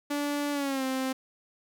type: tone with pitch glide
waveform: sawtooth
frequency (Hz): 289.5 to 262.4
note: D4 to C4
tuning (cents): -25 to +5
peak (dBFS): -24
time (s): 0.1-1.13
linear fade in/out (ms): 10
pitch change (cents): -170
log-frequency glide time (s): 0.52-0.84
effects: none

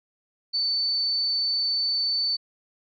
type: tone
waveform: sine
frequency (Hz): 4517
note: C#8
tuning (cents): +32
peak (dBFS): -22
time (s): 0.53-2.37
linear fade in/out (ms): 20
effects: none

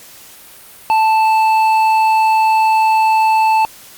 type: tone with hard clipping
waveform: sine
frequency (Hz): 880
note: A5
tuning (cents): 0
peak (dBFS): -11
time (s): 0.9-3.65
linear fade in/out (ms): 0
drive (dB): 7
effects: white hiss -39 dBFS RMS until 3.97 s + Opus 48 kbps

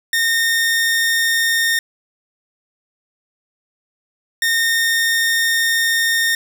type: tone pair in turn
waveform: sawtooth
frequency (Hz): 1833 / 1833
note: A#6 / A#6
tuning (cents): -30 / -30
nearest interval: unison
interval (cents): 0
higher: neither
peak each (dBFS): -11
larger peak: neither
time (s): 0.13-1.79 / 4.42-6.35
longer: second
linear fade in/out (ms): 2
effects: none

